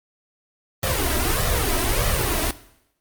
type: noise with flanger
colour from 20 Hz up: pink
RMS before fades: -21 dBFS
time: 0.83-2.51 s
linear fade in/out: 2 ms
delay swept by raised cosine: 1.6 to 3.1 ms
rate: 1.6 Hz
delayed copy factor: +0.8
effects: noise-tail reverb RT60 0.8 s tail -17 dB re dry + Opus 32 kbps